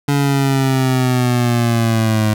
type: linear sweep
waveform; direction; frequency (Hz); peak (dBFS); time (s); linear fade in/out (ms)
25% pulse; down; 143.1 to 106.6; -9; 0.08-2.34; 5
effects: none